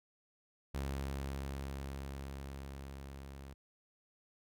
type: tone with level ramp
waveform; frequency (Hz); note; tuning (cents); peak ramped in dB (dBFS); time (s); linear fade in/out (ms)
sawtooth; 68.4; C#2; -23; -32 to -44; 0.74-3.54; 10
effects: none